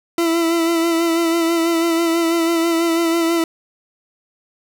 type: tone with vibrato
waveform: 40% pulse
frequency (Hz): 333.5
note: E4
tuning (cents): +20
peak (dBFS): -14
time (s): 0.18-3.44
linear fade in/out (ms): 2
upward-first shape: sine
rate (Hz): 6.1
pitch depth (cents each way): 32
effects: none